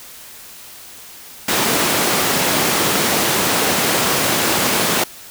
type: high-pass noise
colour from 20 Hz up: pink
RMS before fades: -17 dBFS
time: 1.48-5.04 s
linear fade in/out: 5 ms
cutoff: 210 Hz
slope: 12 dB/octave
effects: white hiss -38 dBFS RMS until 5.3 s